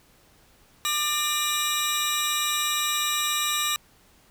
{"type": "tone cluster", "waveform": "25% pulse", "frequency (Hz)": [1195, 1801, 2897, 3842], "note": ["D6", "A6", "F#7", "B7"], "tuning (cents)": [30, 40, -37, -48], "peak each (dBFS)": [-24, -30, -29, -23], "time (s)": [0.85, 3.76], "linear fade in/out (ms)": 0, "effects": ["pink hiss -58 dBFS RMS until 4.3 s"]}